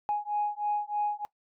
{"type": "beating tone pair", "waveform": "sine", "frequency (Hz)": [830.6, 833.8], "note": ["G#5", "G#5"], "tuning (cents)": [0, 7], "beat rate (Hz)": 3.2, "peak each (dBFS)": [-30, -30], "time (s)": [0.09, 1.25], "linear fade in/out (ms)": 0, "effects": ["noise-tail reverb RT60 0.1 s tail -20 dB re dry", "tanh soft clip ceiling -20 dBFS"]}